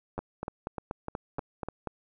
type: two click trains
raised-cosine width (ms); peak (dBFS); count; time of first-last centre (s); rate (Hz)
1; -19 / -20; 8 / 6; 0.19-1.873 / 0.18-1.686; 4.16 / 3.32
effects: none

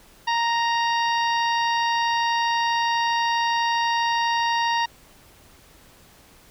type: harmonic tone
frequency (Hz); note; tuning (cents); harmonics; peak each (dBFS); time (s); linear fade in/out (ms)
932.3; A#5; 0; 1 / 2 / 3 / 4 / 5 / 6; -21 / -27 / -31 / -33 / -35 / -37; 0.27-4.86; 10
effects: pink hiss -52 dBFS RMS until 6.5 s

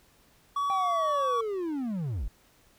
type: tone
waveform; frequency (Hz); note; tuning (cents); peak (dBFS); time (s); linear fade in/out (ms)
triangle; 1133; C#6; +37; -24; 0.56-1.41; 5
type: linear sweep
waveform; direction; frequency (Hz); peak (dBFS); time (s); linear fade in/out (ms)
triangle; down; 794 to 37; -27; 0.7-2.28; 0
effects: pink hiss -62 dBFS RMS until 2.78 s

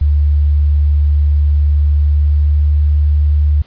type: tone with pitch glide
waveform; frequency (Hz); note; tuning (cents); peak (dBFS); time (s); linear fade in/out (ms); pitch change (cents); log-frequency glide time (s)
sine; 73.42 to 74.06; D2 to D2; 0 to +15; -8; 0.01-3.62; 5; +15; 1.94-2.72
effects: pink hiss -47 dBFS RMS until 3.66 s + resampled to 11025 Hz

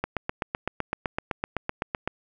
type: click train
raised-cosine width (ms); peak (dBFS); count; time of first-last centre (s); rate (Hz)
0.5; -11; 17; 0.04-2.076; 7.86
effects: none

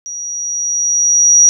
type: tone with level ramp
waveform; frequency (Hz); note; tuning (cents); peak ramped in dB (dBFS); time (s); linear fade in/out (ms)
sine; 5770; F#8; -44; -23 to -3; 0.06-1.49; 0
effects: none

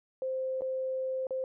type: tone with dropouts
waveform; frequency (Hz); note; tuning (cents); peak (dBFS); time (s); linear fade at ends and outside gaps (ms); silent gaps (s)
sine; 522; C5; -4; -30; 0.22-1.44; 1; 0.609-0.619 / 1.269-1.307
effects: none

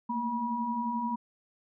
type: tone cluster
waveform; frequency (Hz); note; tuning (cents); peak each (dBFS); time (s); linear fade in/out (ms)
sine; 221.5 / 232.9 / 967; A3 / A#3 / B5; +12 / -1 / -37; -40 / -33 / -31; 0.09-1.16; 10
effects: none

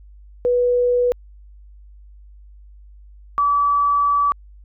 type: tone pair in turn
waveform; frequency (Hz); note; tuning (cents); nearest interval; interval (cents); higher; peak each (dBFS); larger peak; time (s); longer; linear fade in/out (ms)
sine; 490 / 1150; B4 / D6; -14 / -37; octave + minor third; 1477; second; -14; neither; 0.45-1.12 / 3.38-4.32; second; 0
effects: added 50 Hz sine -41 dBFS peak until 4.64 s

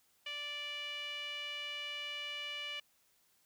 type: tone with band-pass filter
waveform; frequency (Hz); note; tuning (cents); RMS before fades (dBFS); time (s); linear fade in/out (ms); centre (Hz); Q
sawtooth; 585; D5; -7; -42; 0.26-2.8; 5; 2700; 8.9
effects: white hiss -72 dBFS RMS until 3.45 s

